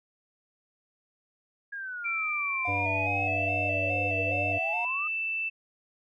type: exponential two-way sweep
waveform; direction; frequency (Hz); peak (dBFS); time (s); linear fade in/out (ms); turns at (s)
sine; down then up; 1653 to 470.6 to 1259; -34; 1.72-5.08; 10; 4.21
type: tone with pitch glide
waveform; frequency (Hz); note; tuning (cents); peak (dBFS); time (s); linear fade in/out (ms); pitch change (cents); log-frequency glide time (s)
sine; 2349 to 2652; D7 to E7; 0 to +10; -28; 2.04-5.5; 20; +210; 2.65-3.42
type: tone with vibrato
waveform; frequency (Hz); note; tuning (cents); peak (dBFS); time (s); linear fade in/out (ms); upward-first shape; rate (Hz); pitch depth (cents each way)
triangle; 690; F5; -21; -31; 2.65-4.85; 2; square; 2.4; 64
type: harmonic tone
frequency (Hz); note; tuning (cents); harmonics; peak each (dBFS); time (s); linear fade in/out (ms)
98; G2; 0; 1 / 3 / 5 / 6; -33 / -38 / -40 / -41; 2.67-4.59; 20
effects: none